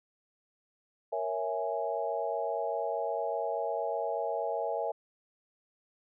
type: chord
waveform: sine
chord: A# half-diminished seventh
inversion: none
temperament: equal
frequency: 466.2 / 554.4 / 659.3 / 830.6 Hz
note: A#4 / C#5 / E5 / G#5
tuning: 0 / 0 / 0 / 0 cents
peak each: -36 / -36 / -34 / -36 dBFS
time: 1.12-4.92 s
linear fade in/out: 10 ms
effects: none